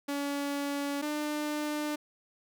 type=tone pair in turn; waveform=sawtooth; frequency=283.8 / 299.2 Hz; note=C#4 / D4; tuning=+41 / +32 cents; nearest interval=minor second; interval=91 cents; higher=second; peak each=-27 dBFS; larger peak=neither; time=0.08-1.02 / 1.02-1.96 s; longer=neither; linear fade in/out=10 ms; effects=none